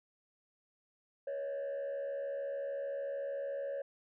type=tone with frequency modulation; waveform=sine; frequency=557 Hz; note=C#5; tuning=8 cents sharp; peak=-33 dBFS; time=1.27-3.82 s; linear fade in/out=5 ms; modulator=73.4 Hz; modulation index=0.52; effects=tanh soft clip ceiling -35 dBFS